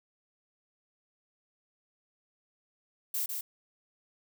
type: noise with echo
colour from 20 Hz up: violet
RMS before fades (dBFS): -32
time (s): 3.14-3.26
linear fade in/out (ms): 5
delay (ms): 150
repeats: 1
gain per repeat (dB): -4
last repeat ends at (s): 3.41
effects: none